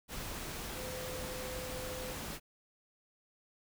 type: tone in noise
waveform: sine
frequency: 510 Hz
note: C5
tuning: 44 cents flat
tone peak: -43 dBFS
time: 0.75-2.17 s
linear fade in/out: 50 ms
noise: pink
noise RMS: -42 dBFS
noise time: 0.08-2.4 s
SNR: -4 dB
effects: none